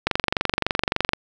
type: click train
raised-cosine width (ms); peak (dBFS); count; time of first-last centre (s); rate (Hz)
0.3; -3; 26; 0.07-1.134; 23.5
effects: none